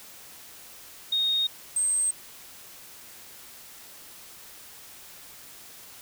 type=tone pair in turn; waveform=sine; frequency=3718 / 8303 Hz; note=A#7 / C9; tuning=-5 / -14 cents; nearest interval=octave + major second; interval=1391 cents; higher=second; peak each=-22 dBFS; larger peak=neither; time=1.12-1.47 / 1.76-2.11 s; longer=neither; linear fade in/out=5 ms; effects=white hiss -47 dBFS RMS until 6.01 s